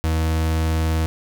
40% pulse tone, 80.1 Hz, E2, 49 cents flat, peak -17 dBFS, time 0.04-1.06 s, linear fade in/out 0 ms, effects none

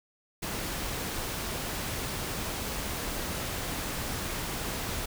pink noise, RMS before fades -34 dBFS, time 0.42-5.06 s, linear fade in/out 10 ms, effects none

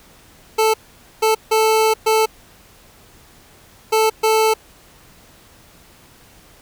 25% pulse tone bursts at uneven times, 439.4 Hz, A4, 2 cents flat, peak -9 dBFS, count 6, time 0.58-0.74 / 1.22-1.35 / 1.51-1.94 / 2.06-2.26 / 3.92-4.1 / 4.23-4.54 s, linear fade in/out 10 ms, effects pink hiss -48 dBFS RMS until 6.61 s

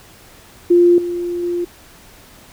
sine tone with level steps, 349.2 Hz, F4, in tune, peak -7 / -19 / -17 dBFS, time 0.7-1.65 s, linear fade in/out 10 ms, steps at 0.98 / 1.43 s, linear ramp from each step 2 ms, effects pink hiss -44 dBFS RMS until 2.52 s

